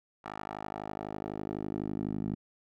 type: tone with band-pass filter sweep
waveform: 10% pulse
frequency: 52 Hz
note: G#1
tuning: 3 cents sharp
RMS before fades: -37 dBFS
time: 0.24-2.35 s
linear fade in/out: 10 ms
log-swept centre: 1100 to 210 Hz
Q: 1.5
effects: none